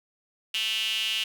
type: tone with high-pass filter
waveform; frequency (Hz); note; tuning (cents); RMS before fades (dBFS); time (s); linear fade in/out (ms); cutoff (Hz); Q
sawtooth; 220; A3; 0; -28; 0.54-1.24; 5; 2900; 8.5
effects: none